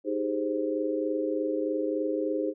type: chord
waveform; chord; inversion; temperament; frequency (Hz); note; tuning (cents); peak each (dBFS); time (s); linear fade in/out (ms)
sine; Ab major seventh; second; equal; 311.1 / 392 / 415.3 / 523.3; Eb4 / G4 / Ab4 / C5; 0 / 0 / 0 / 0; -30 / -35 / -32 / -31; 0.04-2.54; 50
effects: none